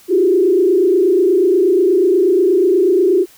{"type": "tone with frequency modulation", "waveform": "sine", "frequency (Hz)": 370, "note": "F#4", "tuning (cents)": 0, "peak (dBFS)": -9, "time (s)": [0.08, 3.26], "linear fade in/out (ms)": 50, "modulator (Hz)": 28.3, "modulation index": 1.2, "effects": ["white hiss -46 dBFS RMS until 3.37 s"]}